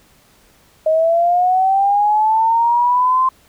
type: linear sweep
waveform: sine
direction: up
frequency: 624 to 1046.5 Hz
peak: -11 dBFS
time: 0.86-3.29 s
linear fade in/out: 5 ms
effects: pink hiss -52 dBFS RMS until 3.48 s